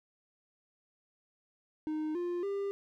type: tone with pitch steps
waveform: triangle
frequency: 309 / 350.9 / 398.4 Hz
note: D#4 / F4 / G4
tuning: -12 / +8 / +28 cents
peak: -30 dBFS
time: 1.87-2.71 s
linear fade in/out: 0 ms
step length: 280 ms
effects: none